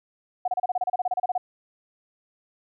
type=tone bursts; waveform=sine; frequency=732 Hz; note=F#5; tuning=19 cents flat; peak=-21 dBFS; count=16; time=0.45-1.379 s; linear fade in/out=5 ms; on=29 ms; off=31 ms; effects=none